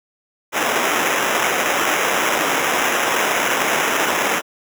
violet noise with sample-and-hold, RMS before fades -18 dBFS, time 0.52-4.42 s, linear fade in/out 50 ms, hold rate 4410 Hz, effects high-pass 300 Hz 12 dB/octave

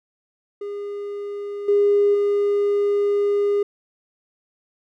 triangle tone with level steps, 407.3 Hz, G#4, 34 cents flat, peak -25 / -10 / -14 dBFS, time 0.61-3.63 s, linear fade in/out 5 ms, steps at 1.68 / 2.14 s, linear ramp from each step 10 ms, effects tanh soft clip ceiling -11 dBFS

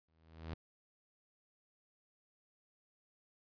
sawtooth tone with exponential growth, 80.7 Hz, E2, 36 cents flat, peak -35 dBFS, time 0.08-0.54 s, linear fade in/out 5 ms, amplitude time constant 99 ms, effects resampled to 11025 Hz

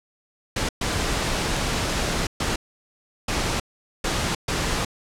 pink noise bursts at uneven times, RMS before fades -24 dBFS, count 6, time 0.56-0.69 / 0.81-2.27 / 2.4-2.56 / 3.28-3.6 / 4.04-4.35 / 4.48-4.85 s, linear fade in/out 5 ms, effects low-pass 8000 Hz 12 dB/octave

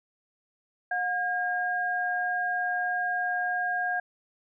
sine tone pair together, 721.6 / 1620 Hz, F#5 / G#6, -44 / -43 cents, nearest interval octave + major second, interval 1401 cents, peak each -29 / -28 dBFS, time 0.91-4 s, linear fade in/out 5 ms, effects none

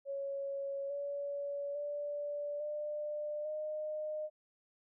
sine tone with pitch steps, 554.4 / 568.3 / 582.6 / 597.3 / 612.3 Hz, C#5 / C#5 / D5 / D5 / D#5, 0 / +43 / -14 / +29 / -28 cents, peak -36 dBFS, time 0.05-4.3 s, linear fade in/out 50 ms, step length 850 ms, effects none

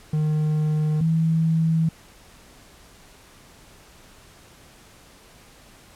triangle / sine tone pair in turn, 153.3 / 161.99 Hz, D#3 / E3, -25 / -30 cents, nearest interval minor second, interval 95 cents, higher second, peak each -17 dBFS, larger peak neither, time 0.13-1.01 / 1.01-1.89 s, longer neither, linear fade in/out 5 ms, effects pink hiss -50 dBFS RMS until 5.95 s + low-pass 12000 Hz 12 dB/octave

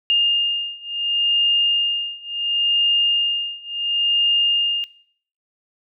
sine beating tone pair, 2821 / 2821.71 Hz, F7 / F7, +17 / +17 cents, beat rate 0.71 Hz, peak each -20 / -19 dBFS, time 0.1-4.84 s, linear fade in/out 0 ms, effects noise-tail reverb RT60 0.6 s tail -20 dB re dry

